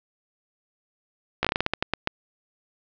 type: slowing click train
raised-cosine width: 0.3 ms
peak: -6 dBFS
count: 12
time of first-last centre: 1.43-2.074 s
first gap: 16 ms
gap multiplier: 1.24
effects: low-pass 5000 Hz 12 dB/octave